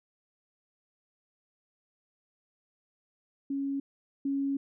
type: tone pair in turn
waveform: sine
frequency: 276.5 / 276.5 Hz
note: C#4 / C#4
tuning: -4 / -4 cents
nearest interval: unison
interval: 0 cents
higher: neither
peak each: -29 / -27 dBFS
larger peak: second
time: 3.5-3.8 / 4.25-4.57 s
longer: second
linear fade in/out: 5 ms
effects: none